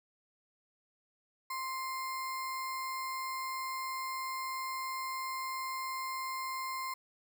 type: tone with sample-and-hold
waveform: sine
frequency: 1046.5 Hz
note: C6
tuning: in tune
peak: -35 dBFS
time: 1.5-6.94 s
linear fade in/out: 5 ms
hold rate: 3150 Hz
effects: none